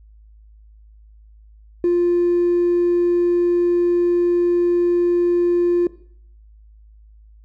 sine tone with hard clipping, 349.4 Hz, F4, 1 cent sharp, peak -14 dBFS, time 1.84-5.87 s, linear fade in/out 2 ms, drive 1 dB, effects noise-tail reverb RT60 0.6 s tail -18 dB re dry + added 53 Hz sine -44 dBFS peak until 7.44 s

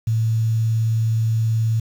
sine tone with vibrato, 112.5 Hz, A2, 39 cents sharp, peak -16 dBFS, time 0.07-1.8 s, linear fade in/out 5 ms, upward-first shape sine, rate 19 Hz, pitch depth 12 cents each way, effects 7-bit

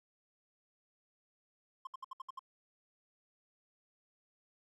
triangle tone bursts, 1056 Hz, C6, 16 cents sharp, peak -39 dBFS, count 7, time 1.85-2.393 s, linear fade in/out 5 ms, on 21 ms, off 66 ms, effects none

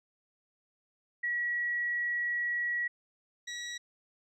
sine / 20% pulse tone pair in turn, 1923 / 1923 Hz, B6 / B6, -47 / -47 cents, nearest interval unison, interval 0 cents, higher neither, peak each -29 / -32 dBFS, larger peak first, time 1.23-2.88 / 3.47-3.78 s, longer first, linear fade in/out 10 ms, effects resampled to 24000 Hz

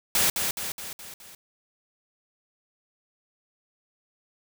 white noise with echo, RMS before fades -22 dBFS, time 0.15-0.3 s, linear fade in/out 2 ms, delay 210 ms, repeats 5, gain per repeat -5 dB, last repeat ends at 1.35 s, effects none

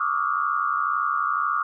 sine tone cluster, 1125 / 1187 / 1279 / 1416 Hz, C#6 / D6 / D#6 / F6, +25 / +18 / +47 / +23 cents, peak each -28 / -25 / -27 / -28 dBFS, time 0-1.63 s, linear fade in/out 5 ms, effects none

